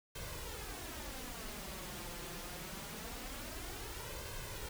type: noise with flanger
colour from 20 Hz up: pink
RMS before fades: -45 dBFS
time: 0.15-4.69 s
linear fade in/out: 5 ms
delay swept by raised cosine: 1.9 to 5.8 ms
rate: 0.24 Hz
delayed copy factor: +0.6
effects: none